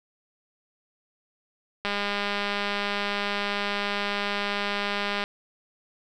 click train, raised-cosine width 0.3 ms, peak -12 dBFS, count 689, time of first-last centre 1.85-5.239 s, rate 203 Hz, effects none

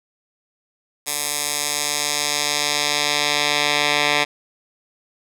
10% pulse tone with band-pass filter sweep, 146.8 Hz, D3, in tune, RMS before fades -21 dBFS, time 1.06-4.25 s, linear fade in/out 20 ms, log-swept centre 9900 to 2800 Hz, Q 0.98, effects none

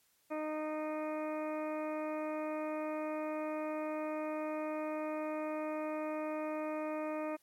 harmonic tone, 307.9 Hz, D#4, 18 cents flat, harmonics 1 / 2 / 3 / 4 / 5 / 6 / 7 / 8, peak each -39 / -38 / -46 / -46 / -57 / -55 / -55 / -52 dBFS, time 0.3-7.37 s, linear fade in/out 20 ms, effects white hiss -72 dBFS RMS until 7.42 s + MP3 64 kbps

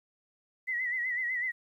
sine tone with vibrato, 1975.5 Hz, B6, in tune, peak -29 dBFS, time 0.67-1.52 s, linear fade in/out 20 ms, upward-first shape sine, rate 8 Hz, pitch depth 75 cents each way, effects 11-bit

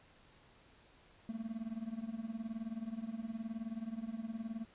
triangle tone with tremolo, 224.7 Hz, A3, 37 cents sharp, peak -33 dBFS, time 1.29-4.65 s, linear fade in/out 0 ms, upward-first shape triangle, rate 19 Hz, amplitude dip 95%, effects pink hiss -64 dBFS RMS until 4.74 s + resampled to 8000 Hz

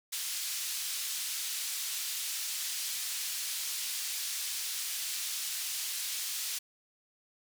pink band-pass noise, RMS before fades -36 dBFS, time 0.12-6.59 s, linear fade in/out 10 ms, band 3700 to 16000 Hz, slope 12 dB/octave, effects none

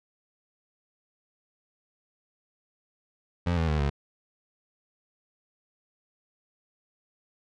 25% pulse tone with pitch steps, 87.31 / 81.46 / 76.01 / 70.92 Hz, F2 / E2 / D#2 / C#2, 0 / -20 / -40 / +40 cents, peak -20 dBFS, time 3.46-3.9 s, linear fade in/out 10 ms, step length 110 ms, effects low-pass 4000 Hz 12 dB/octave

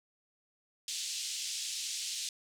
white band-pass noise, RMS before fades -38 dBFS, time 0.88-2.29 s, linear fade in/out 2 ms, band 2900 to 7700 Hz, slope 24 dB/octave, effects none

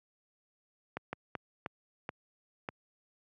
slowing click train, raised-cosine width 0.5 ms, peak -21 dBFS, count 6, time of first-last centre 0.97-2.689 s, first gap 160 ms, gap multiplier 1.39, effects high-pass 100 Hz 12 dB/octave

